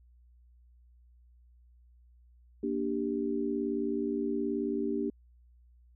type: chord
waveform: sine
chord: G minor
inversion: first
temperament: just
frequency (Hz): 235.2 / 294 / 392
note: Bb3 / D4 / G4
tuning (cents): +16 / +2 / 0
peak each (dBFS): -34 / -33 / -33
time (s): 2.63-5.1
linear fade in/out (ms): 5
effects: added 60 Hz sine -57 dBFS peak until 5.95 s